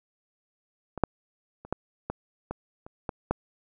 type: clicks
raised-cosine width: 1 ms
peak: -21 / -6 / -29 / -13 / -16 / -18 / -29 / -16 / -10 dBFS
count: 9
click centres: 0.977 / 1.037 / 1.65 / 1.726 / 2.1 / 2.51 / 2.865 / 3.092 / 3.31 s
effects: none